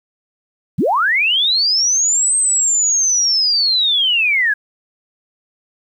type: linear two-way sweep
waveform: sine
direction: up then down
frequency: 108.3 to 8372 to 1610 Hz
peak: -12 dBFS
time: 0.78-4.54 s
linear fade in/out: 10 ms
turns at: 2.36 s
effects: 8-bit